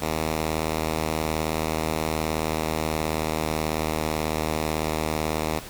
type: tone with pitch glide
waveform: 5% pulse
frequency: 78.9 to 78.08 Hz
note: D#2 to D#2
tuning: +25 to +7 cents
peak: -13 dBFS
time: 0.01-5.6 s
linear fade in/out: 20 ms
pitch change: -18 cents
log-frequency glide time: 2.12-4.11 s
effects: pink hiss -40 dBFS RMS until 5.69 s